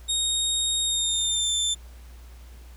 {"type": "tone with pitch glide", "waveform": "25% pulse", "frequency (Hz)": [3729, 3552], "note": ["A#7", "A7"], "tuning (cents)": [0, 16], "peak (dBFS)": -18, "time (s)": [0.08, 1.75], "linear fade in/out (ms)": 20, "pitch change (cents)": -84, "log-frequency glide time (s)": [0.82, 1.53], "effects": ["added 60 Hz sine -42 dBFS peak until 2.76 s", "pink hiss -55 dBFS RMS until 2.76 s"]}